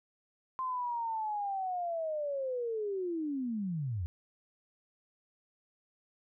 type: linear sweep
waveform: sine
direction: down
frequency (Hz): 1046.5 to 78.4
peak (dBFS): -32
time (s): 0.59-4.06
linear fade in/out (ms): 0
effects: none